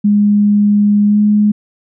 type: tone with pitch glide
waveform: sine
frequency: 206.2 to 209.1 Hz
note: G#3 to G#3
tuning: -12 to +12 cents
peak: -7 dBFS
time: 0.04-1.52 s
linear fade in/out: 10 ms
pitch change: +24 cents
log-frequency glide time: 1.06-1.19 s
effects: none